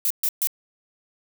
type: noise bursts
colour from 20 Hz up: violet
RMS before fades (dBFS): -22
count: 3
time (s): 0.05-0.472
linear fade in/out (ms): 0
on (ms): 54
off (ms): 130
effects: none